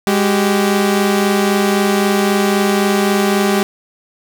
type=tone pair together; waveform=sawtooth; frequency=204.3 / 384.8 Hz; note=G#3 / G4; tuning=-28 / -32 cents; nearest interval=major seventh; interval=1096 cents; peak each=-10 / -12 dBFS; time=0.07-3.63 s; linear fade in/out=0 ms; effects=none